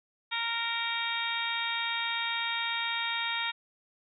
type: harmonic tone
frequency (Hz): 463.7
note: A#4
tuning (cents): -9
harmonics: 2 / 3 / 4 / 5 / 6 / 7 / 8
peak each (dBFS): -37 / -38 / -37 / -35 / -42 / -39 / -35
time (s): 0.31-3.52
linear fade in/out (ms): 20
effects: none